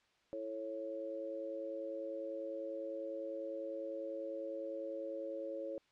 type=harmonic tone; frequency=110 Hz; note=A2; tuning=in tune; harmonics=3 / 4 / 5; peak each=-46 / -48 / -41 dBFS; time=0.33-5.78 s; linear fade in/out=0 ms; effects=white hiss -73 dBFS RMS until 5.91 s + low-pass 4000 Hz 12 dB/octave